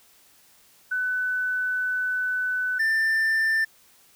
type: tone pair in turn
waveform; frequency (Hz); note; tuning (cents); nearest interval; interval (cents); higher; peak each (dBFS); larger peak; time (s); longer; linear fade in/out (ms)
sine / triangle; 1500 / 1783.8; F#6 / A6; +23 / +23; minor third; 300; second; -23 / -18; second; 0.91-2.79 / 2.79-3.65; first; 10
effects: white hiss -57 dBFS RMS until 4.15 s